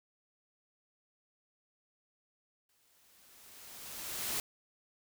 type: noise with exponential growth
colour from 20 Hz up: white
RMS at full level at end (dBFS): -34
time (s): 2.69-4.4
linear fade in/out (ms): 2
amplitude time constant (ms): 370
effects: none